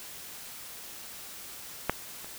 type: clicks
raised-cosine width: 0.5 ms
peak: -9 / -29 dBFS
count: 2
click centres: 1.896 / 2.245 s
effects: white hiss -44 dBFS RMS until 2.38 s